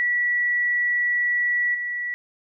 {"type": "tone with level steps", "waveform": "sine", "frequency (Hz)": 1944, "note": "B6", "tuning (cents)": -28, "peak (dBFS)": [-19, -25], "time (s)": [0, 2.14], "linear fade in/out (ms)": 0, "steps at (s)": 1.74, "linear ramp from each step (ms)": 10, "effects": []}